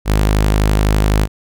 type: tone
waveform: sawtooth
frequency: 51.91 Hz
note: G#1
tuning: in tune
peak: -7 dBFS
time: 0.05-1.28 s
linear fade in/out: 50 ms
effects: none